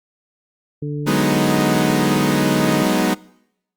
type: harmonic tone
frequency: 146.83 Hz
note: D3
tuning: in tune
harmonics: 1 / 2 / 3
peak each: -23 / -28 / -30 dBFS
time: 0.82-2.83 s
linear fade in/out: 5 ms
type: chord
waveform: sawtooth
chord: G# minor seventh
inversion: third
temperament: equal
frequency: 185 / 207.7 / 246.9 / 311.1 Hz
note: F#3 / G#3 / B3 / D#4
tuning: 0 / 0 / 0 / 0 cents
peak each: -17 dBFS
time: 1.06-3.15 s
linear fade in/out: 20 ms
effects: noise-tail reverb RT60 0.8 s tail -23 dB re dry + Opus 48 kbps